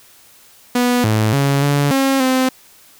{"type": "tone with pitch steps", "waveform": "sawtooth", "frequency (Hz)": [245.4, 108.8, 139.6, 143.1, 270.2, 259], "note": ["B3", "A2", "C#3", "D3", "C#4", "C4"], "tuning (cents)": [-11, -19, 13, -45, -44, -17], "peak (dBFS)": -9, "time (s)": [0.75, 2.49], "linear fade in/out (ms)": 5, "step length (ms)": 290, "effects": ["white hiss -47 dBFS RMS until 2.99 s"]}